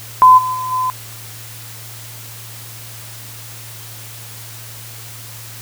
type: tone with level steps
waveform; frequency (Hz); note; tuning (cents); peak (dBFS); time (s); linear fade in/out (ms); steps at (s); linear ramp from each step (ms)
sine; 1018; C6; -48; -3 / -17 / -20 / -15; 0.22-0.9; 0; 0.37 / 0.53 / 0.71; 20
effects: added 113 Hz sine -36 dBFS peak until 5.61 s + white hiss -35 dBFS RMS until 5.61 s